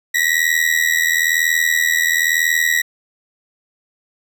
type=ring-modulated tone; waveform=40% pulse; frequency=1922 Hz; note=B6; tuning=48 cents flat; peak=-10 dBFS; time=0.14-2.82 s; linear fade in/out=10 ms; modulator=40.5 Hz; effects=none